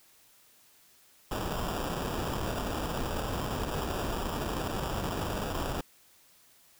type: noise with sample-and-hold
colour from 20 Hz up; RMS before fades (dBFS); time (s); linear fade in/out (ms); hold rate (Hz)
pink; -33; 1.31-5.81; 5; 2100
effects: white hiss -61 dBFS RMS until 6.79 s